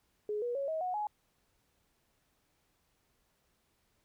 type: tone with pitch steps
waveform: sine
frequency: 420 / 482.5 / 554.2 / 636.6 / 731.3 / 840 Hz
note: G#4 / B4 / C#5 / D#5 / F#5 / G#5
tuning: +19 / -40 / -1 / +39 / -20 / +19 cents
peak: -32 dBFS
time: 0.29-1.07 s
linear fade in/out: 2 ms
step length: 130 ms
effects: pink hiss -75 dBFS RMS until 4.04 s